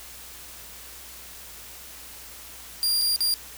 sawtooth tone with dropouts, 4786 Hz, D8, 32 cents sharp, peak -18 dBFS, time 2.83-3.34 s, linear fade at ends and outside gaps 0 ms, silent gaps 3.014-3.018 / 3.161-3.206 s, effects added 60 Hz sine -53 dBFS peak until 3.57 s + white hiss -43 dBFS RMS until 3.57 s

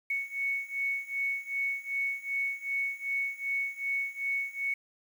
sine beating tone pair, 2216 / 2218.6 Hz, C#7 / C#7, -1 / +1 cents, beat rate 2.6 Hz, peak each -34 / -32 dBFS, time 0.1-4.74 s, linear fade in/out 5 ms, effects 9-bit

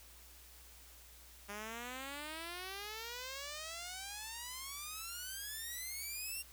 5% pulse exponential sweep, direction up, 200.2 to 2794 Hz, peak -32 dBFS, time 1.48-6.43 s, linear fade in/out 20 ms, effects added 60 Hz sine -60 dBFS peak until 6.52 s + white hiss -59 dBFS RMS until 6.52 s

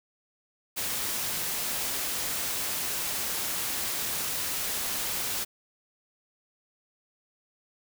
white noise, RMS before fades -31 dBFS, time 0.76-5.45 s, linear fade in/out 20 ms, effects none

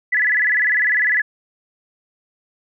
sine tone with vibrato, 1839 Hz, A#6, 24 cents flat, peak -14 dBFS, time 0.12-1.22 s, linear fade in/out 10 ms, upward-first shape square, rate 20 Hz, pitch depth 130 cents each way, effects none

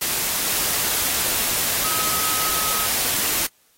sine tone in noise, 1273 Hz, D#6, 39 cents sharp, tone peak -29 dBFS, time 1.84-2.86 s, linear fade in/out 10 ms, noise white, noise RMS -22 dBFS, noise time 0.01-3.47 s, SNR -10 dB, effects white hiss -60 dBFS RMS until 3.77 s + AAC 48 kbps

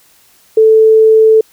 sine tone, 440 Hz, A4, in tune, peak -3 dBFS, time 0.57-1.41 s, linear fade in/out 5 ms, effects white hiss -48 dBFS RMS until 1.52 s

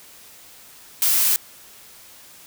blue noise, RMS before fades -18 dBFS, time 1.02-1.36 s, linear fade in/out 0 ms, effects white hiss -46 dBFS RMS until 2.46 s

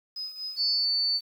sine tone with tremolo, 5040 Hz, D#8, 21 cents sharp, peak -31 dBFS, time 0.16-0.85 s, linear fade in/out 5 ms, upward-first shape sine, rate 4.2 Hz, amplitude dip 70%
sine tone, 4500 Hz, C#8, 25 cents sharp, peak -23 dBFS, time 0.56-1.21 s, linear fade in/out 50 ms
effects 9-bit

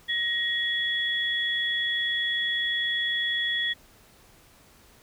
sine tone pair together, 1888 / 3368 Hz, A#6 / G#7, +22 / +24 cents, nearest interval minor seventh, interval 1002 cents, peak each -27 dBFS, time 0.08-3.74 s, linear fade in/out 20 ms, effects pink hiss -56 dBFS RMS until 5.02 s

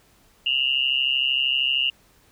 sine tone with amplitude modulation, 2826 Hz, F7, 20 cents sharp, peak -15 dBFS, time 0.46-1.9 s, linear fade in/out 5 ms, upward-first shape sine, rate 133 Hz, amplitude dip 95%, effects pink hiss -58 dBFS RMS until 2.31 s

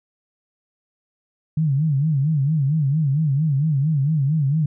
sine tone with vibrato, 146.83 Hz, D3, in tune, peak -16 dBFS, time 1.57-4.66 s, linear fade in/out 5 ms, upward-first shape sine, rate 4.4 Hz, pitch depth 160 cents each way, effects none

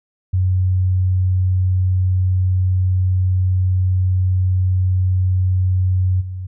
sine tone with level steps, 92.5 Hz, F#2, in tune, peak -13 / -24 dBFS, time 0.33-6.47 s, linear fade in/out 10 ms, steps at 6.2 s, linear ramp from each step 20 ms, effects none

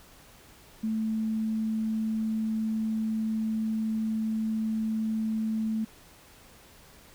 sine tone, 220 Hz, A3, in tune, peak -26 dBFS, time 0.83-5.85 s, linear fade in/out 10 ms, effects pink hiss -54 dBFS RMS until 7.14 s

